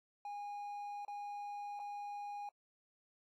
triangle tone with dropouts, 819 Hz, G#5, 24 cents flat, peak -40 dBFS, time 0.25-2.49 s, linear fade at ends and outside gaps 2 ms, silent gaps 1.05-1.08 / 1.793-1.797 s, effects AAC 64 kbps

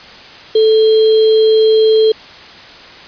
sine tone with sample-and-hold, 438.3 Hz, A4, 7 cents flat, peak -6 dBFS, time 0.55-2.12 s, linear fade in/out 5 ms, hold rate 3675 Hz, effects white hiss -35 dBFS RMS until 3.07 s + resampled to 11025 Hz

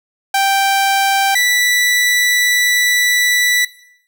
sawtooth tone pair in turn, 784 / 1968.2 Hz, G5 / B6, 0 / -6 cents, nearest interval octave + major third, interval 1594 cents, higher second, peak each -8 dBFS, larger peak neither, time 0.34-1.35 / 1.35-3.65 s, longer second, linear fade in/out 5 ms, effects noise-tail reverb RT60 0.7 s tail -17 dB re dry

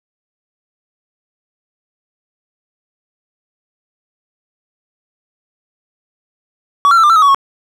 triangle tone with pitch steps, 1135 / 1371 / 1328 / 1194 / 1337 / 1261 / 1129 / 1100 Hz, C#6 / F6 / E6 / D6 / E6 / D#6 / C#6 / C#6, +41 / -32 / +12 / +28 / +24 / +23 / +31 / -14 cents, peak -4 dBFS, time 6.85-7.346 s, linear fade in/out 0 ms, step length 62 ms, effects none

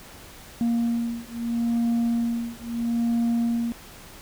sine beating tone pair, 233.5 / 234.26 Hz, A#3 / A#3, +3 / +9 cents, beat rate 0.76 Hz, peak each -23 dBFS, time 0.61-3.72 s, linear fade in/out 0 ms, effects tanh soft clip ceiling -19 dBFS + pink hiss -45 dBFS RMS until 4.21 s

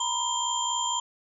sine tone cluster, 946 / 1010 / 3177 / 7140 Hz, A#5 / B5 / G7 / A8, +25 / +39 / +23 / +24 cents, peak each -31 dBFS, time 0-1 s, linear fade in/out 5 ms, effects none

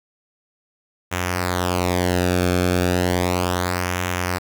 sawtooth tone with flanger, 89.7 Hz, F2, 47 cents sharp, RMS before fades -21 dBFS, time 1.11-4.39 s, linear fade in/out 20 ms, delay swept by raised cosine 0.22 to 1.03 ms, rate 0.34 Hz, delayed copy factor -0.7, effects 8-bit

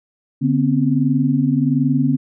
sine tone cluster, 145.1 / 246 / 267.3 Hz, D3 / B3 / C4, -21 / -7 / +37 cents, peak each -18 dBFS, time 0.41-2.17 s, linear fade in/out 20 ms, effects none

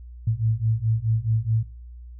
sine beating tone pair, 109.4 / 114.1 Hz, A2 / A#2, -9 / -37 cents, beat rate 4.7 Hz, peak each -23 dBFS, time 0.27-1.63 s, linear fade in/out 5 ms, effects noise-tail reverb RT60 0.4 s tail -21 dB re dry + added 60 Hz sine -38 dBFS peak until 2.19 s

